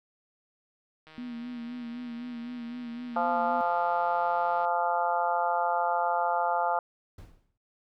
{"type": "click train", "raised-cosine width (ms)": 0.3, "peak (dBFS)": -35, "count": 563, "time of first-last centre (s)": [1.07, 4.65], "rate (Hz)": 157}
{"type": "tone with vibrato", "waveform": "sine", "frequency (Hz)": 240.4, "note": "B3", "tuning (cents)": -46, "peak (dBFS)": -35, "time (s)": [1.18, 3.61], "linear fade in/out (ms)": 0, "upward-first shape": "sine", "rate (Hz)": 3.9, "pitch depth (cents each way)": 52}
{"type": "harmonic tone", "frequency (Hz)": 173.4, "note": "F3", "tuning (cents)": -12, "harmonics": [3, 4, 5, 6, 7, 8], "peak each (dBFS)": [-34, -29, -28, -39, -33, -36], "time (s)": [3.16, 6.79], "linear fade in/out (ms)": 2}
{"type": "noise with exponential decay", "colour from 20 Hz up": "brown", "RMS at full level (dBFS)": -42, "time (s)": [7.18, 7.58], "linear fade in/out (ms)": 5, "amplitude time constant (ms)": 85}
{"effects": []}